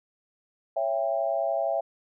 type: chord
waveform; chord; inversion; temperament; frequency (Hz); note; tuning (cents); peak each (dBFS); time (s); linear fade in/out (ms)
sine; C# diminished; none; just; 554.4 / 665.2 / 798.3; C#5 / E5 / G5; 0 / +16 / +31; -30 / -26 / -31; 0.76-1.81; 10
effects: none